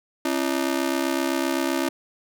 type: ring-modulated tone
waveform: sawtooth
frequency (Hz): 303.3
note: D#4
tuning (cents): -44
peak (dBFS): -15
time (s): 0.25-1.89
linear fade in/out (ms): 2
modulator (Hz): 33.9
effects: none